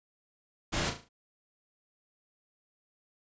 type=noise with echo; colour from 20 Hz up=pink; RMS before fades=-31 dBFS; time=0.72-0.91 s; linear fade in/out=20 ms; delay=36 ms; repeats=5; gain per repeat=-7 dB; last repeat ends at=1.09 s; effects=resampled to 16000 Hz

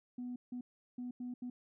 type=tone bursts at uneven times; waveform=sine; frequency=246.9 Hz; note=B3; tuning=in tune; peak=-38 dBFS; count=5; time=0.18-0.36 / 0.52-0.61 / 0.98-1.11 / 1.2-1.34 / 1.42-1.5 s; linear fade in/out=5 ms; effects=tanh soft clip ceiling -36 dBFS

